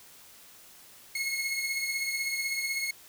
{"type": "beating tone pair", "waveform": "sawtooth", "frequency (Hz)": [2169, 2185], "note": ["C#7", "C#7"], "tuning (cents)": [-38, -26], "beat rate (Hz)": 16, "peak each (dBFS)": [-27, -33], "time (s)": [1.15, 2.91], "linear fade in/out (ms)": 5, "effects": ["white hiss -53 dBFS RMS until 3.08 s"]}